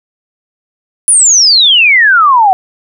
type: exponential sweep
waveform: sine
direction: down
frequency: 10110 to 731 Hz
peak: -3 dBFS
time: 1.08-2.53 s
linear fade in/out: 0 ms
effects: none